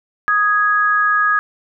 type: tone pair together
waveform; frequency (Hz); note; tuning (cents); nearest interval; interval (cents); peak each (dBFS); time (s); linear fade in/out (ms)
sine; 1247.3 / 1661.2; D#6 / G#6; +4 / 0; perfect fourth; 496; -15; 0.28-1.39; 0
effects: none

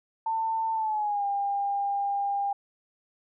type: tone with pitch glide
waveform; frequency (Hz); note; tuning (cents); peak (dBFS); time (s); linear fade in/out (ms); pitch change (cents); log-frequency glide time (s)
sine; 895 to 802; A5 to G5; +29 to +39; -25; 0.26-2.53; 5; -190; 0.73-1.25
effects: none

